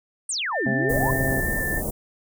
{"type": "exponential two-way sweep", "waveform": "sine", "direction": "down then up", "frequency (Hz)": [9500, 195.2, 1063], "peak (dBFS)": -24, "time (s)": [0.29, 1.11], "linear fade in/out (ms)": 5, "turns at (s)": 0.69}
{"type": "tone with vibrato", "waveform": "sine", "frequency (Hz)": 1782, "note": "A6", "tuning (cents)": 22, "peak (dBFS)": -25, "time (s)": [0.51, 1.82], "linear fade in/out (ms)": 50, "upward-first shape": "square", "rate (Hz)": 3.2, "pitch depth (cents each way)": 10}
{"type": "harmonic tone", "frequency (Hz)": 133, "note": "C3", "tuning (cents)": 29, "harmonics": [1, 2, 3, 4, 5, 6], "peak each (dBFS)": [-27, -29, -32, -34, -31, -38], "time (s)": [0.66, 1.4], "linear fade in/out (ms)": 2}
{"type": "band-stop noise", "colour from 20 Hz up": "pink", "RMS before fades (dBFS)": -27, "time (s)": [0.89, 1.91], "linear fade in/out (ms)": 10, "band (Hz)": [710, 9200], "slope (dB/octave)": 24}
{"effects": []}